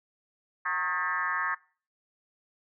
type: tone with frequency modulation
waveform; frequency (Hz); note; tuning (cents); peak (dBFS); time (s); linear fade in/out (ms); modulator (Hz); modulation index
sine; 1434; F6; +45; -27; 0.65-1.55; 10; 171; 2.6
effects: noise-tail reverb RT60 0.4 s tail -21 dB re dry